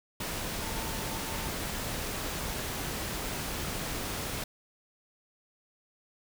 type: tone in noise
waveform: sine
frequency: 896 Hz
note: A5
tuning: 31 cents sharp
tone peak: -44 dBFS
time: 0.62-1.48 s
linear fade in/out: 5 ms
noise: pink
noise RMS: -35 dBFS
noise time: 0.2-4.44 s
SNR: -12 dB
effects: none